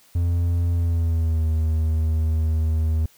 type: tone with pitch glide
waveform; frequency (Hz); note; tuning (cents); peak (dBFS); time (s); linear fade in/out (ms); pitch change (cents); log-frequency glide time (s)
triangle; 86 to 79.32; F2 to D#2; -26 to +34; -16; 0.15-3.06; 5; -140; 0.72-1.48
effects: white hiss -55 dBFS RMS until 3.17 s